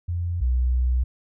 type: tone pair in turn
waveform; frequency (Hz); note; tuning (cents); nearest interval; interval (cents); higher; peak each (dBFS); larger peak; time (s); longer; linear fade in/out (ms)
sine; 86.8 / 62.36; F2 / B1; -10 / +17; tritone; 573; first; -23 / -18; second; 0.08-0.41 / 0.41-1.04; second; 10
effects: none